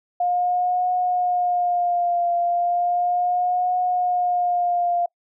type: tone with vibrato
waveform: sine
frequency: 710 Hz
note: F5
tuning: 28 cents sharp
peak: -18 dBFS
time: 0.2-5.06 s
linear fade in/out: 5 ms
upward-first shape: triangle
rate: 0.35 Hz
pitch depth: 41 cents each way
effects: noise-tail reverb RT60 0.1 s tail -26 dB re dry